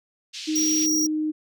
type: band-pass noise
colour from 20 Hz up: pink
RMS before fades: -36 dBFS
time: 0.33-0.87 s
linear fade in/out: 20 ms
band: 2900 to 5800 Hz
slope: 24 dB/octave
type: tone with pitch glide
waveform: sine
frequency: 311.1 to 308.4 Hz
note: D#4 to D#4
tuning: 0 to -15 cents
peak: -22 dBFS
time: 0.47-1.32 s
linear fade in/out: 20 ms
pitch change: -15 cents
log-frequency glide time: 0.87-1.15 s
type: tone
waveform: square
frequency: 5690 Hz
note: F8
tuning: 31 cents sharp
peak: -22 dBFS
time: 0.55-1.07 s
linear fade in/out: 10 ms
effects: none